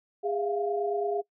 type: tone cluster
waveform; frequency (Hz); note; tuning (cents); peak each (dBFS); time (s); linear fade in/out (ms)
sine; 408.8 / 674 / 703; G#4 / E5 / F5; -27 / +38 / +11; -28 / -36 / -32; 0.23-1.22; 20
effects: noise-tail reverb RT60 0.1 s tail -22 dB re dry

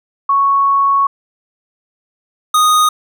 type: tone pair in turn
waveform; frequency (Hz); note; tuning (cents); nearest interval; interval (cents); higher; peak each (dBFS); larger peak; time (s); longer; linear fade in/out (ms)
sine / square; 1108.7 / 1240.5; C#6 / D#6; 0 / -6; major second; 194; second; -9; neither; 0.29-1.07 / 2.54-2.89; first; 5
effects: none

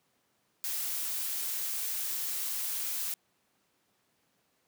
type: noise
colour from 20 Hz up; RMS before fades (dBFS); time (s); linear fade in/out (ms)
blue; -34; 0.64-3.14; 0
effects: pink hiss -73 dBFS RMS until 4.67 s + high-pass 150 Hz 12 dB/octave

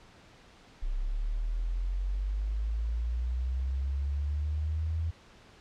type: linear sweep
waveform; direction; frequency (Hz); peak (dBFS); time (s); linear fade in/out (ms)
sine; up; 31.95 to 82.41; -28; 0.82-5.11; 10
effects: pink hiss -56 dBFS RMS until 5.6 s + low-pass 5000 Hz 12 dB/octave

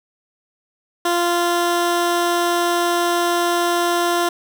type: tone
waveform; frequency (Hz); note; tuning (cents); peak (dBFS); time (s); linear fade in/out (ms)
15% pulse; 346.8; F4; -12; -10; 1.05-4.29; 5
effects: none

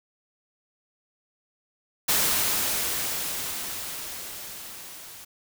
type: noise with level ramp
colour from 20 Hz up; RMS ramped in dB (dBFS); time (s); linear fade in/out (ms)
white; -22 to -44; 2.08-5.25; 10
effects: none

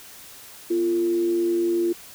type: tone with frequency modulation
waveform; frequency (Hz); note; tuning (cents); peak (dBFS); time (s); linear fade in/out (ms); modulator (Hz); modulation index
sine; 344.4; F4; -24; -19; 0.7-1.93; 10; 99.8; 0.28
effects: white hiss -44 dBFS RMS until 2.14 s

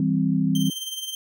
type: chord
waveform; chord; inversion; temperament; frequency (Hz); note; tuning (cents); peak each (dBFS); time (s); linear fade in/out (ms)
sine; C major; first; equal with one note detuned; 162.36 / 196 / 261.6; E3 / G3 / C4; -26 / 0 / 0; -23; 0-0.7; 2
type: tone with tremolo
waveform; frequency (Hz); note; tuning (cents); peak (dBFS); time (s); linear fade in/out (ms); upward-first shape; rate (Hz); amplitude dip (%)
sawtooth; 3136; G7; 0; -24; 0.55-1.15; 2; sine; 19; 60
effects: none

